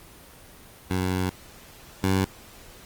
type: tone pair in turn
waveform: 15% pulse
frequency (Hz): 92.4 / 95.27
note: F#2 / G2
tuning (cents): -2 / -49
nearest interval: minor second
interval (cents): 53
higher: second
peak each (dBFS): -17 / -14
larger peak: second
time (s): 0.9-1.3 / 2.03-2.25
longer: first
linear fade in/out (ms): 10
effects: pink hiss -48 dBFS RMS until 2.85 s + Opus 24 kbps